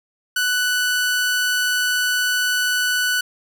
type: tone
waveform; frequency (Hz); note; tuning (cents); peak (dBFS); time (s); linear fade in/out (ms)
sawtooth; 1487; F#6; +8; -14; 0.36-3.21; 5
effects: none